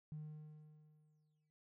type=tone with exponential decay; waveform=triangle; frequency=152.8 Hz; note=D#3; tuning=31 cents flat; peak=-40 dBFS; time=0.12-1.5 s; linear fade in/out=0 ms; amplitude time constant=300 ms; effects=noise-tail reverb RT60 0.3 s tail -25 dB re dry + tanh soft clip ceiling -42 dBFS